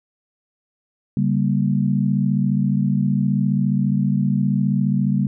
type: chord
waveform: sine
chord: G diminished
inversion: second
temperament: just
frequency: 141.12 / 196 / 235.2 Hz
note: Db3 / G3 / Bb3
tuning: +31 / 0 / +16 cents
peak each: -20 / -19 / -23 dBFS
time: 1.17-5.27 s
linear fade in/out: 2 ms
effects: none